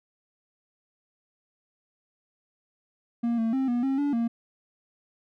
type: tone with pitch steps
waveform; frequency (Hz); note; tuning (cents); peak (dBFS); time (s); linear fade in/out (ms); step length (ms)
triangle; 235 / 225.9 / 265.5 / 241.3 / 269.2 / 287.1 / 232.5; A#3 / A3 / C4 / B3 / C4 / D4 / A#3; +14 / +46 / +25 / -40 / +49 / -39 / -4; -21; 3.23-4.28; 10; 150
effects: none